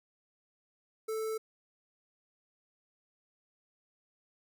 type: tone with notch filter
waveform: square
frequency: 440 Hz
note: A4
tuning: in tune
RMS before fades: -35 dBFS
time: 1.08-1.38 s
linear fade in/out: 10 ms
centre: 3000 Hz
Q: 0.65
effects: none